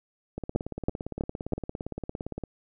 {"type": "two click trains", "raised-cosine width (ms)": 2, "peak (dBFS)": [-12, -20], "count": [4, 37], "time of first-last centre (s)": [[0.56, 1.534], [0.38, 2.437]], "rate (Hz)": [3.08, 17.5], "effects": []}